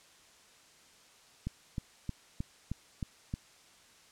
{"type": "click train", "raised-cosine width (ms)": 5, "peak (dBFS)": -22, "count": 7, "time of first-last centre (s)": [1.47, 3.339], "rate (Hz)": 3.21, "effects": ["white hiss -60 dBFS RMS until 4.11 s", "low-pass 8000 Hz 12 dB/octave"]}